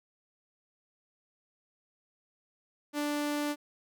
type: tone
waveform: sawtooth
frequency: 293.7 Hz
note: D4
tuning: in tune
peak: -26 dBFS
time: 2.93-3.56 s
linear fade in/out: 50 ms
effects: none